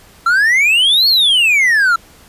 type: exponential two-way sweep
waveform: triangle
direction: up then down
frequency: 1332 to 4437 to 1332 Hz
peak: -7 dBFS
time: 0.26-1.96 s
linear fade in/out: 5 ms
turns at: 1.08 s
effects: pink hiss -44 dBFS RMS until 2.28 s + resampled to 32000 Hz